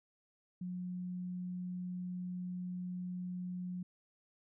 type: tone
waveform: sine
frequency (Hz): 180.4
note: F#3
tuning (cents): -44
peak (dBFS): -38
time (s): 0.61-3.83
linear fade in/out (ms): 5
effects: none